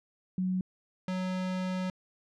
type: tone pair in turn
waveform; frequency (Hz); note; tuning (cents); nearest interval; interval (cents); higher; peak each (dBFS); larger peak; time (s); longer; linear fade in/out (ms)
sine / square; 185 / 185; F#3 / F#3; 0 / 0; unison; 0; neither; -27 / -31; first; 0.38-0.61 / 1.08-1.9; second; 2
effects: low-pass 5000 Hz 12 dB/octave